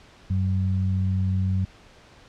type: tone pair together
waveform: sine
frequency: 94.44 / 188.5 Hz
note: F#2 / F#3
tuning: +36 / +32 cents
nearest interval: octave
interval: 1196 cents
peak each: -21 / -28 dBFS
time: 0.3-1.65 s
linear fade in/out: 5 ms
effects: pink hiss -51 dBFS RMS until 2.28 s + low-pass 5000 Hz 12 dB/octave